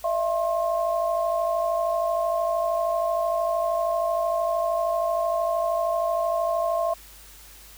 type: tone cluster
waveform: sine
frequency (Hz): 619 / 672 / 1067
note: D#5 / E5 / C6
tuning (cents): -9 / +33 / +34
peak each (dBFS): -29 / -23 / -29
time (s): 0.04-6.94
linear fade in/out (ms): 5
effects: added 50 Hz sine -50 dBFS peak until 7.77 s + white hiss -48 dBFS RMS until 7.77 s